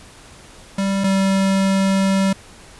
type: tone pair in turn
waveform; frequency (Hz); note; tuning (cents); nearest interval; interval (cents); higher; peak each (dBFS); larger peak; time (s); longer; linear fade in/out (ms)
square; 195.6 / 193.58; G3 / G3; -4 / -21; unison; 17; first; -18 / -15; second; 0.78-1.04 / 1.04-2.33; second; 5
effects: pink hiss -43 dBFS RMS until 2.79 s + resampled to 24000 Hz